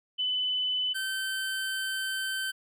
sine / 25% pulse tone pair in turn, 3007 / 1544.9 Hz, F#7 / G6, +27 / -26 cents, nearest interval octave, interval 1153 cents, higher first, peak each -26 dBFS, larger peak neither, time 0.18-0.94 / 0.94-2.52 s, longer second, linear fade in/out 20 ms, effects none

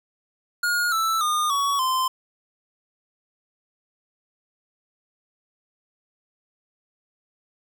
square tone with pitch steps, 1432 / 1320.8 / 1218.2 / 1123.5 / 1036.2 Hz, F6 / E6 / D#6 / C#6 / C6, +43 / +3 / -37 / +23 / -17 cents, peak -21 dBFS, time 0.63-2.08 s, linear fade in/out 5 ms, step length 290 ms, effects 9-bit

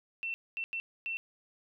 sine tone bursts at uneven times, 2693 Hz, E7, 36 cents sharp, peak -33 dBFS, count 4, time 0.23-0.34 / 0.57-0.64 / 0.73-0.8 / 1.06-1.17 s, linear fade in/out 0 ms, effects none

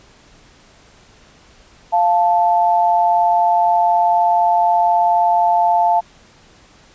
sine tone pair together, 696.9 / 878 Hz, F5 / A5, -4 / -4 cents, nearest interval major third, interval 400 cents, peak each -14 dBFS, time 1.92-6.01 s, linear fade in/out 20 ms, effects pink hiss -48 dBFS RMS until 6.94 s + resampled to 16000 Hz

